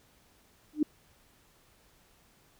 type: tone with exponential growth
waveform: sine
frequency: 301.7 Hz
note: D4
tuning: 47 cents sharp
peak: -19 dBFS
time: 0.73-0.83 s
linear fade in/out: 5 ms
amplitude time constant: 21 ms
effects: pink hiss -64 dBFS RMS until 2.59 s